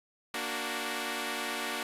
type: chord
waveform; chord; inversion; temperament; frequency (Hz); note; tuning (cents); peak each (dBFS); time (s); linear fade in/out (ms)
5% pulse; Bb augmented; none; equal with one note detuned; 233.1 / 293.7 / 371.9; Bb3 / D4 / F#4; 0 / 0 / +9; -26; 0.34-1.83; 2
effects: resampled to 32000 Hz + 9-bit